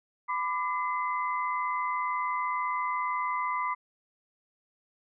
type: tone cluster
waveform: sine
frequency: 1001 / 1181 / 2046 Hz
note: B5 / D6 / C7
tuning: +23 / +9 / -39 cents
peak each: -30 / -32 / -36 dBFS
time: 0.28-3.75 s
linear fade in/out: 20 ms
effects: none